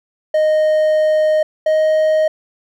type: tone pair in turn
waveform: triangle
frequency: 619 / 624.4 Hz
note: D#5 / D#5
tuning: -9 / +6 cents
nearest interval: unison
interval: 15 cents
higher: second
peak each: -9 / -9 dBFS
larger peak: neither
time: 0.34-1.43 / 1.66-2.28 s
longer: first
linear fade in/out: 5 ms
effects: none